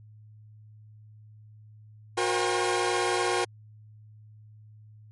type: tone cluster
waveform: sawtooth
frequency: 363.8 / 474.4 / 532 / 802 / 1076 Hz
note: F#4 / A#4 / C5 / G5 / C6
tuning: -29 / +30 / +29 / +39 / +48 cents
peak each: -24 / -26 / -33 / -27 / -30 dBFS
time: 2.17-3.45 s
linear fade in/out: 10 ms
effects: added 107 Hz sine -48 dBFS peak until 5.11 s + MP3 48 kbps